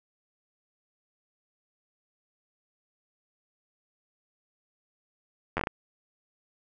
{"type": "slowing click train", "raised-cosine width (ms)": 0.5, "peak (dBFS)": -13, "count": 6, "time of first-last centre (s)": [5.57, 5.671], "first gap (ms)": 10, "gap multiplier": 1.36, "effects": []}